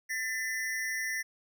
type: ring-modulated tone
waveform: square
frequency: 1900 Hz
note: A#6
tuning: 33 cents sharp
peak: -29 dBFS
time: 0.09-1.23 s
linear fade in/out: 20 ms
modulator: 116 Hz
effects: none